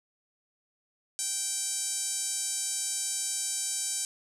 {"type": "tone with band-pass filter", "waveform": "5% pulse", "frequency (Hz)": 779, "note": "G5", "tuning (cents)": -11, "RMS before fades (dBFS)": -32, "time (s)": [1.19, 4.05], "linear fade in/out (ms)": 0, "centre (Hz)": 8000, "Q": 2.2, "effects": []}